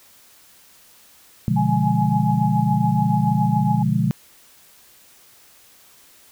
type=chord; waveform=sine; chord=B diminished seventh; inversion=none; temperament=equal; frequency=123.47 / 146.83 / 174.61 / 207.7 Hz; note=B2 / D3 / F3 / Ab3; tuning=0 / 0 / 0 / 0 cents; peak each=-22 dBFS; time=1.48-4.11 s; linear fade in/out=0 ms
type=tone with tremolo; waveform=sine; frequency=838 Hz; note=G#5; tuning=15 cents sharp; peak=-19 dBFS; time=1.56-3.83 s; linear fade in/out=10 ms; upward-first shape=triangle; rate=7.1 Hz; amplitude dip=75%
effects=white hiss -51 dBFS RMS until 6.31 s